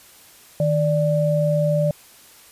sine tone pair together, 155.56 / 587.9 Hz, D#3 / D5, 0 / +2 cents, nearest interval octave + major seventh, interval 2302 cents, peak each -19 dBFS, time 0.6-1.91 s, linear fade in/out 2 ms, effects white hiss -48 dBFS RMS until 2.51 s + resampled to 32000 Hz

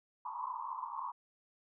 white band-pass noise, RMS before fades -41 dBFS, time 0.25-1.12 s, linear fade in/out 5 ms, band 900 to 1100 Hz, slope 96 dB/octave, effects none

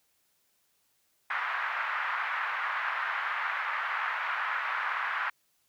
white band-pass noise, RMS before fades -32 dBFS, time 1.3-5.3 s, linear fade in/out 5 ms, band 990 to 1800 Hz, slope 24 dB/octave, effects white hiss -72 dBFS RMS until 5.68 s

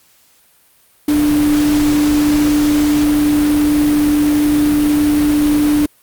sine tone in noise, 296.2 Hz, D4, 15 cents sharp, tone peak -10 dBFS, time 1.08-5.86 s, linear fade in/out 5 ms, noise pink, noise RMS -23 dBFS, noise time 1.08-5.86 s, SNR +10 dB, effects white hiss -52 dBFS RMS until 6.02 s + Opus 48 kbps

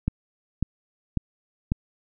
click train, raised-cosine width 5 ms, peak -10 dBFS, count 4, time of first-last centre 0.08-1.719 s, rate 1.83 Hz, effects none

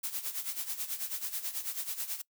blue noise with tremolo, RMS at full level -34 dBFS, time 0.03-2.22 s, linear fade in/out 10 ms, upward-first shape sine, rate 9.2 Hz, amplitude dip 75%, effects noise-tail reverb RT60 0.1 s tail -23 dB re dry

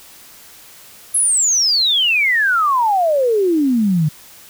sine exponential sweep, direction down, 11175 to 146 Hz, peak -12 dBFS, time 1.14-4.09 s, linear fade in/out 10 ms, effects white hiss -42 dBFS RMS until 4.49 s

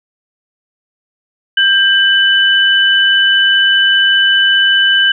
sine tone pair together, 1584.5 / 2995 Hz, G6 / F#7, +18 / +20 cents, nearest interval major seventh, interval 1102 cents, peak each -10 dBFS, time 1.57-5.12 s, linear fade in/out 5 ms, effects none

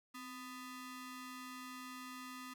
sawtooth ring-modulated tone, 749 Hz, F#5, 21 cents sharp, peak -40 dBFS, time 0.14-2.54 s, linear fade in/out 10 ms, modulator 491 Hz, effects none

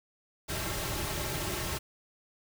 pink noise with comb filter, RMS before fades -34 dBFS, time 0.48-1.79 s, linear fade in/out 20 ms, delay 4.1 ms, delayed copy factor -0.65, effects none

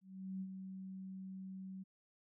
sine tone with ADSR envelope, 189.7 Hz, F#3, 43 cents sharp, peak -39 dBFS, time 0.01-1.84 s, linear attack 400 ms, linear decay 58 ms, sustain -6 dB, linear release 19 ms, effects none

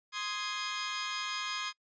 15% pulse chord, Ab major, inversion first, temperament equal, 1046.5 / 1244.5 / 1661.2 Hz, C6 / Eb6 / Ab6, 0 / 0 / 0 cents, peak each -32 dBFS, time 0.12-1.73 s, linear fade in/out 50 ms, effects noise-tail reverb RT60 0.1 s tail -25 dB re dry + resampled to 16000 Hz

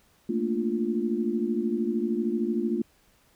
sine chord, Bb major seventh, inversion third, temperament equal, 220 / 233.1 / 293.7 / 349.2 Hz, A3 / Bb3 / D4 / F4, 0 / 0 / 0 / 0 cents, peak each -29 / -29 / -34 / -29 dBFS, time 0.29-2.82 s, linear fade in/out 5 ms, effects pink hiss -63 dBFS RMS until 3.35 s

